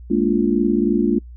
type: chord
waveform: sine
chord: Bb dominant seventh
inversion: third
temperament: just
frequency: 209.8 / 233.1 / 291.4 / 349.6 Hz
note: Ab3 / Bb3 / D4 / F4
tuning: +18 / 0 / -13 / +2 cents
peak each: -20 dBFS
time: 0.1-1.19 s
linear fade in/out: 10 ms
effects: noise-tail reverb RT60 0.1 s tail -25 dB re dry + added 60 Hz sine -35 dBFS peak until 1.36 s